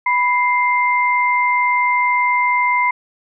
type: tone pair together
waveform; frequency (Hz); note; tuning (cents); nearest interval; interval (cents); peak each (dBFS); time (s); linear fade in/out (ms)
sine; 987.8 / 2093; B5 / C7; 0 / 0; octave + minor second; 1300; -15 / -17; 0.06-2.91; 5
effects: none

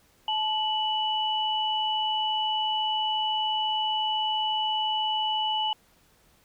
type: tone pair together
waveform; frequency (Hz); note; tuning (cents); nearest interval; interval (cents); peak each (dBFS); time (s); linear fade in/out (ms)
sine; 865.9 / 2960; A5 / F#7; -28 / 0; octave + major sixth; 2128; -27; 0.28-5.73; 2
effects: pink hiss -62 dBFS RMS until 6.44 s

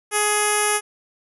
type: tone with low-pass filter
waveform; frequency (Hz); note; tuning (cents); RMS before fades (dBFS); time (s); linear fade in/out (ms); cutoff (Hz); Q
10% pulse; 419; G#4; +15; -20; 0.11-0.81; 50; 10000; 5.9
effects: none

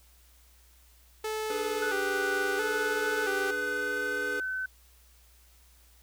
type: tone with vibrato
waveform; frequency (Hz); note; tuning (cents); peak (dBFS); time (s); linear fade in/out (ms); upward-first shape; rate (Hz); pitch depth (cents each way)
sawtooth; 412.4; G#4; -12; -27; 1.24-3.51; 5; square; 0.74; 89
type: chord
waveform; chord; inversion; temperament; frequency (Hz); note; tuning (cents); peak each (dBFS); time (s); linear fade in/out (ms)
square; G# diminished; second; equal; 293.7 / 415.3 / 493.9; D4 / G#4 / B4; 0 / 0 / 0; -43 / -37 / -38; 1.5-4.4; 2
type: tone with pitch glide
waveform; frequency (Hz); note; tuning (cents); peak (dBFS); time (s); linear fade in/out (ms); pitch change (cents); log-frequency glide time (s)
sine; 1480 to 1519.9; F#6 to F#6; 0 to +46; -30; 1.82-4.66; 5; +46; 2.78-4.2
effects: added 60 Hz sine -58 dBFS peak until 6.02 s + white hiss -62 dBFS RMS until 6.02 s

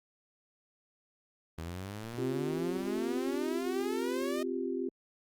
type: exponential sweep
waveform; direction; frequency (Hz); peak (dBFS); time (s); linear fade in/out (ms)
sawtooth; up; 79.4 to 624; -33; 1.58-4.43; 5
type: chord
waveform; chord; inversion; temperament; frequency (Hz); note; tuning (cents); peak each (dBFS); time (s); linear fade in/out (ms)
sine; C suspended fourth; none; equal; 261.6 / 349.2 / 392; C4 / F4 / G4; 0 / 0 / 0; -36; 2.18-4.89; 5
effects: Opus 32 kbps

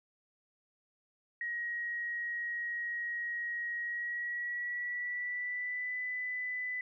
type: tone with pitch glide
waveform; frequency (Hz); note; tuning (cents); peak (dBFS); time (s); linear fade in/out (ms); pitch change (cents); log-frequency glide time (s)
sine; 1893 to 1997.5; A#6 to B6; +26 to +19; -34; 1.41-6.81; 2; +93; 3.8-5.97
effects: none

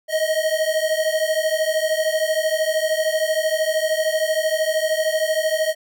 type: beating tone pair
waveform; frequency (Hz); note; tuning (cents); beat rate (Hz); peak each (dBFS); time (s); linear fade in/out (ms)
square; 623 / 636; D#5 / D#5; +2 / +38; 13; -22; 0.08-5.75; 50
effects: none

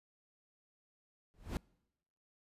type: noise with exponential growth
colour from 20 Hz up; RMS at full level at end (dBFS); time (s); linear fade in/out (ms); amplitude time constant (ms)
brown; -31; 1.34-1.57; 0; 48
effects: noise-tail reverb RT60 0.9 s tail -26 dB re dry + resampled to 32000 Hz

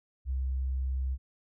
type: tone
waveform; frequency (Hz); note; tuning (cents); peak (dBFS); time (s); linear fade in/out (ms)
sine; 65.41; C2; 0; -28; 0.25-1.18; 50
effects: none

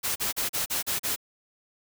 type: noise bursts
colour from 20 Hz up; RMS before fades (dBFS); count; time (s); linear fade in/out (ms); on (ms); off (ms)
white; -28; 7; 0.03-1.162; 20; 130; 37
effects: none

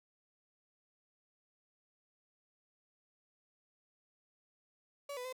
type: tone with pitch steps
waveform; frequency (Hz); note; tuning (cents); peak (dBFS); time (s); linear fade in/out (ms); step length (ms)
35% pulse; 568 / 497.3 / 513; C#5 / B4 / C5; +42 / +12 / -34; -39; 5.09-5.327; 5; 79
effects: none

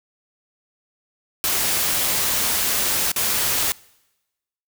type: noise with dropouts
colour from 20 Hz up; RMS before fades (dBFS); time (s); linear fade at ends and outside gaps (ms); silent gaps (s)
white; -21; 1.44-3.72; 0; 3.117-3.162
effects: noise-tail reverb RT60 1.0 s tail -24 dB re dry

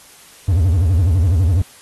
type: tone with vibrato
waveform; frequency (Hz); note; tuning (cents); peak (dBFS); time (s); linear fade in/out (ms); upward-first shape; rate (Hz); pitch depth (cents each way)
triangle; 87.31; F2; 0; -9; 0.48-1.62; 5; sine; 12; 230
effects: white hiss -44 dBFS RMS until 1.81 s + AAC 32 kbps

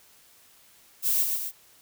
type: noise with echo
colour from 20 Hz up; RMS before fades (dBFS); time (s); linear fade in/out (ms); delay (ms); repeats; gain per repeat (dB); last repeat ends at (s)
violet; -24; 1.02-1.26; 50; 130; 2; -4; 1.52
effects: white hiss -57 dBFS RMS until 1.81 s

